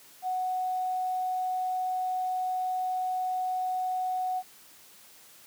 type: tone with tanh clipping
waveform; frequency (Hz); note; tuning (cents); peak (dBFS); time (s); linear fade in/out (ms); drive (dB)
triangle; 740; F#5; 0; -27; 0.22-4.43; 50; 3
effects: white hiss -54 dBFS RMS until 5.46 s + high-pass 100 Hz 12 dB/octave